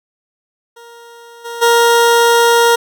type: tone with level steps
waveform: 20% pulse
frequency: 468.9 Hz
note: A#4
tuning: 10 cents sharp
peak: -31 / -19 / -3 dBFS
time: 0.76-2.76 s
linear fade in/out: 10 ms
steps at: 1.44 / 1.61 s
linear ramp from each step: 20 ms
effects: none